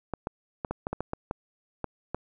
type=clicks; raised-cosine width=1 ms; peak=-16 dBFS; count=11; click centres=0.137 / 0.271 / 0.648 / 0.71 / 0.869 / 0.93 / 1.006 / 1.134 / 1.311 / 1.843 / 2.146 s; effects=none